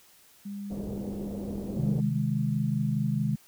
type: tone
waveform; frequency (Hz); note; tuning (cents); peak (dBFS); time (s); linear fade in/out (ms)
sine; 201.4; G3; +47; -34; 0.45-2.19; 10
type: low-pass noise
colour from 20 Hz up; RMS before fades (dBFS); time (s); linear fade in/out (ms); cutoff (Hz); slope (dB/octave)
white; -38; 0.7-2.01; 10; 480; 24
type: chord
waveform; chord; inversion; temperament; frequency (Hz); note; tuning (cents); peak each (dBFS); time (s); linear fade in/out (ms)
sine; Ab major; first; equal; 130.81 / 155.56 / 207.7; C3 / Eb3 / Ab3; 0 / 0 / 0; -29; 1.76-3.36; 10
effects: white hiss -58 dBFS RMS until 3.47 s